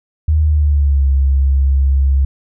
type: tone with pitch glide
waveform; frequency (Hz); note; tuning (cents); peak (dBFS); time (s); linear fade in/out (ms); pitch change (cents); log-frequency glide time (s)
sine; 77.2 to 67.99; D#2 to C#2; -13 to -33; -9; 0.28-2.25; 5; -220; 0.42-1.07
effects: none